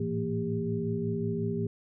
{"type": "tone cluster", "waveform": "sine", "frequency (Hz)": [107.2, 112.7, 166.7, 230.2, 400.3], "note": ["A2", "A2", "E3", "A#3", "G4"], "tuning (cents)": [-45, 42, 20, -22, 36], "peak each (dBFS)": [-37, -37, -33, -34, -33], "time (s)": [0, 1.67], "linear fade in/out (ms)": 5, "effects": []}